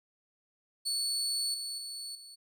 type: tone with level steps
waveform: 30% pulse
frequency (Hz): 4435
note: C#8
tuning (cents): 0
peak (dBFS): -27 / -33 / -36 / -45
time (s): 0.85-2.36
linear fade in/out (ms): 20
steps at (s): 1.54 / 1.78 / 2.15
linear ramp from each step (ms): 2
effects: none